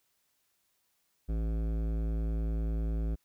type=tone with hard clipping; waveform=sine; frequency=55 Hz; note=A1; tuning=in tune; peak=-31 dBFS; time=1.28-3.16 s; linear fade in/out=20 ms; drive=15 dB; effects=white hiss -75 dBFS RMS until 3.24 s